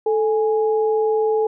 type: tone pair together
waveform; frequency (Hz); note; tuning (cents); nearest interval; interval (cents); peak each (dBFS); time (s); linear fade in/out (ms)
sine; 437.7 / 830.6; A4 / G#5; -9 / 0; major seventh; 1109; -16 / -25; 0.06-1.47; 5
effects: none